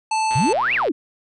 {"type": "harmonic tone", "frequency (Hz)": 878, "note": "A5", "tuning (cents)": -4, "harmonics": [1, 3, 5, 7, 9, 10], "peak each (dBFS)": [-18, -28, -32, -35, -37, -38], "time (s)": [0.11, 0.53], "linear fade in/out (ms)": 5}
{"type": "click train", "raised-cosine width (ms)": 0.3, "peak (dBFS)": -18, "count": 71, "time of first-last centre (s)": [0.31, 0.884], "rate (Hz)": 122}
{"type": "exponential two-way sweep", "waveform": "sine", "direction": "up then down", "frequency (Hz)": [110, 2856, 252.5], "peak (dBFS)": -17, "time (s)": [0.35, 0.92], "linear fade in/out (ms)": 10, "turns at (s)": 0.74}
{"effects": []}